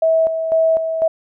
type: tone with tremolo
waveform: sine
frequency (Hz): 648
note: E5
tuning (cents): -30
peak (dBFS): -11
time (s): 0.02-1.08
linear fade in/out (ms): 5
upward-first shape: square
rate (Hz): 2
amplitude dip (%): 55
effects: none